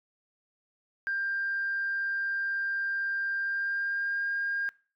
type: tone with pitch glide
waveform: sine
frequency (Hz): 1591 to 1612.3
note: G6 to G6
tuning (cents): +25 to +48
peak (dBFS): -27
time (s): 1.07-4.69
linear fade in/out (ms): 0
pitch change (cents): +23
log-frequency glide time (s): 3.4-4.29
effects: noise-tail reverb RT60 0.4 s tail -23 dB re dry + tanh soft clip ceiling -23 dBFS